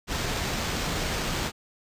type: noise with sample-and-hold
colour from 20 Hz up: pink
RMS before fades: -29 dBFS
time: 0.07-1.52 s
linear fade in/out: 50 ms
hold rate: 11025 Hz
effects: resampled to 32000 Hz